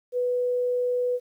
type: tone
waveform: sine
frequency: 493.9 Hz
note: B4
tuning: in tune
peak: -22 dBFS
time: 0.12-1.2 s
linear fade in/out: 50 ms
effects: 10-bit